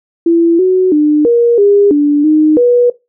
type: tone with pitch steps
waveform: sine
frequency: 335.9 / 371.3 / 300.1 / 472.3 / 405.3 / 292 / 308 / 486.3 Hz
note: E4 / F#4 / D4 / A#4 / G#4 / D4 / D#4 / B4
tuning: +33 / +6 / +38 / +23 / -42 / -10 / -17 / -27 cents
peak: -5 dBFS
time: 0.26-2.9 s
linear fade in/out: 5 ms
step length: 330 ms
effects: noise-tail reverb RT60 0.2 s tail -17 dB re dry